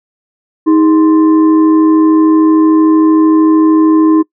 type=tone with frequency modulation; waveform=sine; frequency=316.4 Hz; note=D#4; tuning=29 cents sharp; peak=-4 dBFS; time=0.66-4.23 s; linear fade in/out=20 ms; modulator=726 Hz; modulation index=0.38; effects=noise-tail reverb RT60 0.1 s tail -23 dB re dry